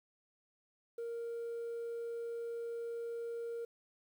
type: tone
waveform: sine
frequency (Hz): 466.2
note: A#4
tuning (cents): 0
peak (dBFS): -36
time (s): 0.98-3.65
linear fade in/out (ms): 5
effects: tanh soft clip ceiling -37 dBFS + 11-bit